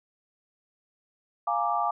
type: chord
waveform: sine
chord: Bb dominant seventh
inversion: second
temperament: equal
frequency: 698.5 / 830.6 / 932.3 / 1174.7 Hz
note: F5 / Ab5 / Bb5 / D6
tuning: 0 / 0 / 0 / 0 cents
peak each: -29 / -29 / -33 / -28 dBFS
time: 1.47-1.91 s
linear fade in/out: 5 ms
effects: none